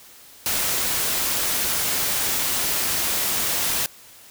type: noise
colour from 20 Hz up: white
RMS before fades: -23 dBFS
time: 0.46-3.86 s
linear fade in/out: 0 ms
effects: white hiss -47 dBFS RMS until 4.3 s